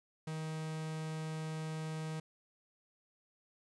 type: tone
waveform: 45% pulse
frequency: 157.7 Hz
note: D#3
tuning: 24 cents sharp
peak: -38 dBFS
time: 0.27-2.2 s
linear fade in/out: 5 ms
effects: resampled to 24000 Hz + 11-bit